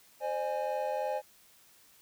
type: chord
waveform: triangle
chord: Ab major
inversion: first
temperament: equal with one note detuned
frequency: 523.3 / 606.3 / 830.6 Hz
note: C5 / Eb5 / Ab5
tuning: 0 / -45 / 0 cents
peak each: -33 dBFS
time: 0.2-1.22 s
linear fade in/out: 50 ms
effects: white hiss -61 dBFS RMS until 2.01 s